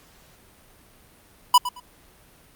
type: tone with echo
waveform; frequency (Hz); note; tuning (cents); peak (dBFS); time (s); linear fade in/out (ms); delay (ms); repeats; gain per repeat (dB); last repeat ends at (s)
square; 987.8; B5; 0; -11; 1.54-1.58; 5; 110; 2; -14; 1.8
effects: pink hiss -54 dBFS RMS until 2.55 s + Opus 48 kbps

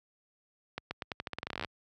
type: accelerating click train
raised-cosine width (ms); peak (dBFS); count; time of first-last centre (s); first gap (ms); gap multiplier
0.3; -19; 19; 0.78-1.647; 130; 0.86
effects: high-pass 60 Hz 12 dB/octave

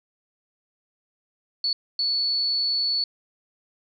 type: tone bursts at uneven times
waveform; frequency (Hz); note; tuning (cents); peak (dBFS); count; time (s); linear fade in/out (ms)
sine; 4435; C#8; 0; -21; 2; 1.64-1.73 / 1.99-3.04; 2
effects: none

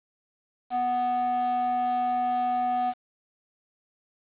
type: tone with band-pass filter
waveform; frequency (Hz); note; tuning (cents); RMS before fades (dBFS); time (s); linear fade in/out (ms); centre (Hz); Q
square; 246.9; B3; 0; -26; 0.7-2.94; 50; 780; 5.1
effects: resampled to 8000 Hz + 8-bit

